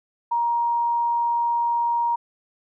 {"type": "tone", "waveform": "sine", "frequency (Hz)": 942, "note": "A#5", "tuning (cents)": 18, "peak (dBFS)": -19, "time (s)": [0.31, 2.16], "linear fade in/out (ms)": 10, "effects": []}